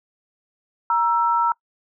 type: tone pair together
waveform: sine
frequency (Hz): 940.5 / 1330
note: A#5 / E6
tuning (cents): +15 / +15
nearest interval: tritone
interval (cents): 600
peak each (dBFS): -18 / -20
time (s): 0.9-1.52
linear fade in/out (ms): 2
effects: noise-tail reverb RT60 0.1 s tail -24 dB re dry